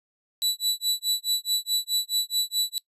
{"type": "tone with tremolo", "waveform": "sawtooth", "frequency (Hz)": 3951, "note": "B7", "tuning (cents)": 0, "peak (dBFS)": -17, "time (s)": [0.42, 2.78], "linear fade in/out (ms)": 0, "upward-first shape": "sine", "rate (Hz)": 4.7, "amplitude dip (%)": 100, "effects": ["noise-tail reverb RT60 0.1 s tail -23 dB re dry", "resampled to 32000 Hz"]}